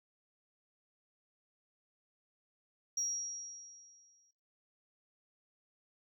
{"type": "tone with exponential decay", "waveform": "sine", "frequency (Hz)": 5670, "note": "F8", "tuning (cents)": 25, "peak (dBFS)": -30, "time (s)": [2.97, 4.31], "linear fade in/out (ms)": 5, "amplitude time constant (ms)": 290, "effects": ["noise-tail reverb RT60 1.0 s tail -20 dB re dry", "tanh soft clip ceiling -29 dBFS"]}